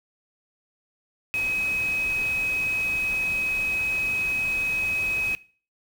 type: tone in noise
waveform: sine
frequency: 2540 Hz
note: D#7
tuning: 35 cents sharp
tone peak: -23 dBFS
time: 1.34-5.35 s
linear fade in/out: 0 ms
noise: pink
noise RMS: -39 dBFS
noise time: 1.34-5.35 s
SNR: +13 dB
effects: noise-tail reverb RT60 0.4 s tail -19 dB re dry